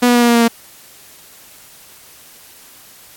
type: tone with pitch steps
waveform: sawtooth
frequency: 244.9 / 242.6 / 240.4 / 238.2 / 236 / 233.8 / 231.7 Hz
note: B3 / B3 / B3 / A#3 / A#3 / A#3 / A#3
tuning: -14 / -31 / -46 / +38 / +22 / +5 / -10 cents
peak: -5 dBFS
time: 0.02-0.482 s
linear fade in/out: 10 ms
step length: 66 ms
effects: white hiss -42 dBFS RMS until 3.16 s + AAC 64 kbps